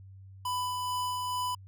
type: tone with tremolo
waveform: square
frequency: 996 Hz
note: B5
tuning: 14 cents sharp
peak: -30 dBFS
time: 0.45-1.55 s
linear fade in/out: 5 ms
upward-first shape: sine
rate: 2.3 Hz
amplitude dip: 25%
effects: added 96 Hz sine -47 dBFS peak until 1.67 s